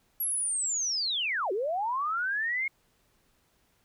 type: linear two-way sweep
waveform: sine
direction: down then up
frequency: 11580 to 357.2 to 2180 Hz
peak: -27 dBFS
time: 0.2-2.68 s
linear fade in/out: 5 ms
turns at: 1.52 s
effects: pink hiss -69 dBFS RMS until 3.84 s